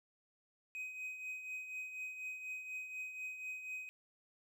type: tone with tremolo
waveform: triangle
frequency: 2516 Hz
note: D#7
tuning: 19 cents sharp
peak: -38 dBFS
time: 0.75-3.89 s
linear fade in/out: 0 ms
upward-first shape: triangle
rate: 4.1 Hz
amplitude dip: 60%
effects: none